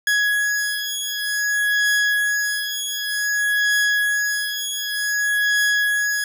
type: beating tone pair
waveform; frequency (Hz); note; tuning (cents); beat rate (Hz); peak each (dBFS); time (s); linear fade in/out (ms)
40% pulse; 1672 / 1672.54; G#6 / G#6; +11 / +12; 0.54; -21; 0.07-6.24; 2
effects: none